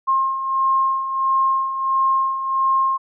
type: beating tone pair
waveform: sine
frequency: 1066 / 1067.5 Hz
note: C6 / C6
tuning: +32 / +34 cents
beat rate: 1.5 Hz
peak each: -24 / -17 dBFS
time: 0.07-2.98 s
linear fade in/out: 20 ms
effects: none